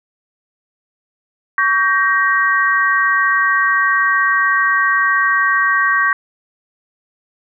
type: chord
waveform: sine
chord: G diminished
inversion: second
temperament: just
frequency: 1128.9 / 1568 / 1881.6 Hz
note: Db6 / G6 / Bb6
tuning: +31 / 0 / +16 cents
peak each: -16 dBFS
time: 1.58-6.13 s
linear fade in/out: 2 ms
effects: none